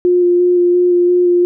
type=tone with vibrato; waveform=sine; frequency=354.4 Hz; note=F4; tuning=25 cents sharp; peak=-8 dBFS; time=0.05-1.45 s; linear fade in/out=0 ms; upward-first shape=square; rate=2.9 Hz; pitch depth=11 cents each way; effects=none